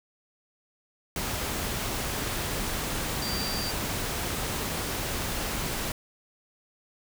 sine tone in noise, 4700 Hz, D8, 1 cent sharp, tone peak -33 dBFS, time 3.22-3.71 s, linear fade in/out 2 ms, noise pink, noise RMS -31 dBFS, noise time 1.16-5.92 s, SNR -5 dB, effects none

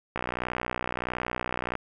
click train, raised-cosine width 0.5 ms, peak -14 dBFS, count 99, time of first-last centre 0.16-1.753 s, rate 61.5 Hz, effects none

